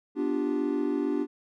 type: chord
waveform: triangle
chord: G dominant seventh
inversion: first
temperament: equal with one note detuned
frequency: 246.9 / 293.7 / 349.2 / 390.2 Hz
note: B3 / D4 / F4 / G4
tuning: 0 / 0 / 0 / -8 cents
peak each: -31 / -26 / -31 / -30 dBFS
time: 0.15-1.27 s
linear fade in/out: 50 ms
effects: none